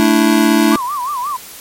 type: chord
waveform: square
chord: A suspended fourth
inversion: none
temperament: just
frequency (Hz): 220 / 293.3 / 330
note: A3 / D4 / E4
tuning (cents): 0 / -2 / +2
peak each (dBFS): -14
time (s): 0-0.76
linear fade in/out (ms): 0
type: tone with vibrato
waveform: sine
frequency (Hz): 1074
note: C6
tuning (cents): +45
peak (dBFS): -17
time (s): 0.71-1.37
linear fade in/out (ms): 10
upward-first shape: sine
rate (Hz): 5.6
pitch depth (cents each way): 180
effects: white hiss -34 dBFS RMS until 1.6 s + MP3 64 kbps